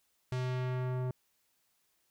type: tone with low-pass filter sweep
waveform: square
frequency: 127.1 Hz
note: C3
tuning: 50 cents flat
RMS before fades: -34 dBFS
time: 0.32-1.11 s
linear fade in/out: 2 ms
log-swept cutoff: 6600 to 840 Hz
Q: 0.75
effects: white hiss -75 dBFS RMS until 2.1 s